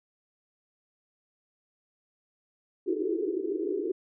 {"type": "band-pass noise", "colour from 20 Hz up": "white", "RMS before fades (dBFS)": -30, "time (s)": [2.86, 3.92], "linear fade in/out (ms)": 10, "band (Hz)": [310, 430], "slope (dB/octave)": 96, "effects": []}